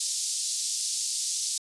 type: band-pass noise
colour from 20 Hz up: white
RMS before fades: -30 dBFS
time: 0-1.58 s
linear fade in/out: 5 ms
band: 4400 to 8800 Hz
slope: 24 dB/octave
effects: resampled to 24000 Hz